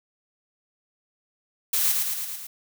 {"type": "noise with echo", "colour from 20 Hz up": "blue", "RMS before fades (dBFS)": -23, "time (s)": [1.73, 1.92], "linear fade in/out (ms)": 5, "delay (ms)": 110, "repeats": 5, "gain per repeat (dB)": -3, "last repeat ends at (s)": 2.47, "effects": []}